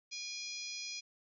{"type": "harmonic tone with a mistuned harmonic", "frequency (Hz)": 830.6, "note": "G#5", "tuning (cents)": 0, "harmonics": [3, 4, 5, 6, 7, 8], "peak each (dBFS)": [-46, -51, -48, -45, -47, -53], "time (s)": [0.11, 1.01], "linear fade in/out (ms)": 20, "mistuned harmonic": 3, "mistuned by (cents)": -48, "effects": []}